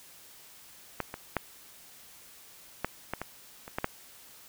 clicks, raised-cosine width 0.5 ms, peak -15 / -22 / -12 / -13 / -16 / -19 / -27 / -15 / -12 dBFS, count 9, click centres 1.003 / 1.141 / 1.367 / 2.846 / 3.136 / 3.216 / 3.679 / 3.785 / 3.844 s, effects white hiss -53 dBFS RMS until 4.48 s

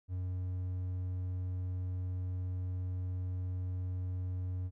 triangle tone, 91.4 Hz, F#2, 21 cents flat, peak -32 dBFS, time 0.08-4.71 s, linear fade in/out 50 ms, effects none

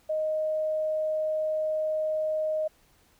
sine tone, 622.3 Hz, D#5, in tune, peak -25 dBFS, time 0.09-2.68 s, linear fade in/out 10 ms, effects pink hiss -63 dBFS RMS until 3.19 s

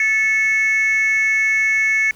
sine tone pair together, 1746.1 / 2200 Hz, A6 / C#7, -14 / -14 cents, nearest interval major third, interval 400 cents, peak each -18 / -13 dBFS, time 0-2.11 s, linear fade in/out 2 ms, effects tanh soft clip ceiling -11 dBFS + pink hiss -48 dBFS RMS until 2.15 s

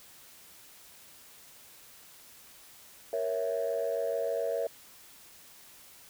sine chord, A# diminished, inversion none, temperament equal with one note detuned, 467.5 / 554.4 / 659.3 Hz, A#4 / C#5 / E5, +5 / 0 / 0 cents, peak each -32 dBFS, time 3.13-4.67 s, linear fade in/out 2 ms, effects tanh soft clip ceiling -22 dBFS + white hiss -54 dBFS RMS until 6.09 s

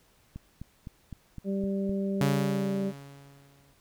click train, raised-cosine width 5 ms, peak -27 dBFS, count 7, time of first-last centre 0.36-1.895 s, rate 3.91 Hz
harmonic tone, 196 Hz, G3, in tune, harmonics 1 / 2 / 3, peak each -28 / -34 / -38 dBFS, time 1.44-2.93 s, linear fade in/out 50 ms
sawtooth tone with exponential decay, 139.9 Hz, C#3, 16 cents sharp, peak -19 dBFS, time 2.21-3.73 s, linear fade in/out 2 ms, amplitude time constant 330 ms
effects pink hiss -64 dBFS RMS until 3.8 s

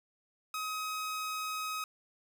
sawtooth tone, 1266 Hz, D#6, 30 cents sharp, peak -31 dBFS, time 0.54-1.84 s, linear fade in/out 2 ms, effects none

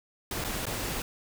pink noise with dropouts, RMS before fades -33 dBFS, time 0.31-1.02 s, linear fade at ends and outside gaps 2 ms, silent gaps 0.441-0.446 / 0.655-0.666 s, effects none

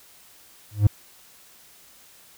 triangle tone with exponential growth, 103.83 Hz, G#2, in tune, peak -7 dBFS, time 0.71-0.87 s, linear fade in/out 5 ms, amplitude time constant 34 ms, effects white hiss -52 dBFS RMS until 2.37 s

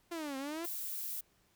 sawtooth exponential two-way sweep, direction down then up, 349.2 to 262.8 to 349.2 Hz, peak -34 dBFS, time 0.11-0.66 s, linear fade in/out 10 ms, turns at 0.37 s
violet noise, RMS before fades -40 dBFS, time 0.64-1.21 s, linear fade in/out 10 ms
effects pink hiss -71 dBFS RMS until 1.55 s

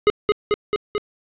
square tone with echo, 418.2 Hz, G#4, 12 cents sharp, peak -12 dBFS, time 0.07-0.1 s, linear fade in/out 0 ms, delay 220 ms, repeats 4, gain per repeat -2 dB, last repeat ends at 0.98 s, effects resampled to 8000 Hz + 8-bit

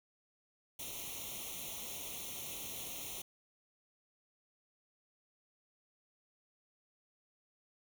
white noise with comb filter, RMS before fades -44 dBFS, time 0.79-3.22 s, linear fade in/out 5 ms, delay 0.31 ms, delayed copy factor +0.9, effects none

